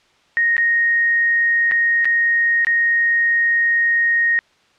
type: tone with dropouts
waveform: sine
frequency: 1864.7 Hz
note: A#6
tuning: in tune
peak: -13 dBFS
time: 0.37-4.39 s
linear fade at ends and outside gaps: 0 ms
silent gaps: 0.567-0.58 / 1.712-1.719 / 2.046-2.054 / 2.648-2.669 s
effects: white hiss -56 dBFS RMS until 4.78 s + low-pass 4000 Hz 12 dB/octave